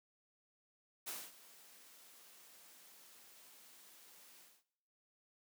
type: noise with ADSR envelope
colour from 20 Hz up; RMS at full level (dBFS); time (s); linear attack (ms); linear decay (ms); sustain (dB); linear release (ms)
white; -43; 1.06-4.64; 19; 230; -18; 230
effects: noise-tail reverb RT60 0.9 s tail -21 dB re dry + high-pass 200 Hz 12 dB/octave